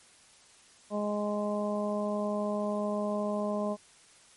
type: harmonic tone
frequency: 207.7 Hz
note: G#3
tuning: in tune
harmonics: 1 / 2 / 3 / 4 / 5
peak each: -32 / -37 / -32 / -43 / -39 dBFS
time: 0.9-3.77 s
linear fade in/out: 50 ms
effects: white hiss -58 dBFS RMS until 4.36 s + MP3 48 kbps